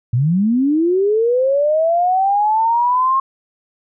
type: linear sweep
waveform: sine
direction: up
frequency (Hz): 111.7 to 1079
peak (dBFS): -12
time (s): 0.13-3.2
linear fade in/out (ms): 5
effects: none